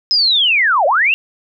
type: linear two-way sweep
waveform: sine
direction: down then up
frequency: 5160 to 523.3 to 2838 Hz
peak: -10 dBFS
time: 0.11-1.14 s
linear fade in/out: 0 ms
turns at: 0.86 s
effects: none